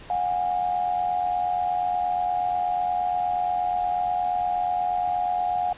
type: tone pair together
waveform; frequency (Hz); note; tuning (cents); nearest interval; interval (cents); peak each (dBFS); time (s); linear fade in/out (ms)
sine; 721.6 / 810; F#5 / G#5; -44 / -43; major second; 201; -23 / -28; 0.1-5.73; 2
effects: pink hiss -45 dBFS RMS until 5.77 s + resampled to 8000 Hz